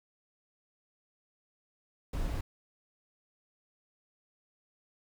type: noise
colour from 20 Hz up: brown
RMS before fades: -33 dBFS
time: 2.13-2.41 s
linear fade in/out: 5 ms
effects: none